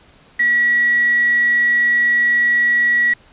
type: tone with quantisation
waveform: sine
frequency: 1928 Hz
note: B6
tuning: 42 cents flat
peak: -12 dBFS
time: 0.39-3.14 s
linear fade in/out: 10 ms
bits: 4
effects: pink hiss -49 dBFS RMS until 3.32 s + resampled to 8000 Hz